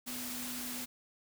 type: tone in noise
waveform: sine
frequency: 246.9 Hz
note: B3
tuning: in tune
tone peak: -44 dBFS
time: 0.06-0.86 s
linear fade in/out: 20 ms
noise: white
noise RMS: -41 dBFS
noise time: 0.06-0.86 s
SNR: -6 dB
effects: none